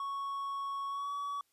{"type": "tone with pitch glide", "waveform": "triangle", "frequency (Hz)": [1108.7, 1135.9], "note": ["C#6", "C#6"], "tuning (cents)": [0, 42], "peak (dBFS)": -33, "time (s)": [0, 1.41], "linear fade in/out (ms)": 2, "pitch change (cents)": 42, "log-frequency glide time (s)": [0.88, 1.12], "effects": ["white hiss -75 dBFS RMS until 1.52 s", "resampled to 32000 Hz"]}